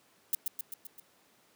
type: noise with echo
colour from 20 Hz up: violet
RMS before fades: -28 dBFS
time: 0.33-0.35 s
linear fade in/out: 2 ms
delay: 130 ms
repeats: 5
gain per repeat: -4 dB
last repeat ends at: 1 s
effects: pink hiss -65 dBFS RMS until 1.55 s + high-pass 200 Hz 12 dB/octave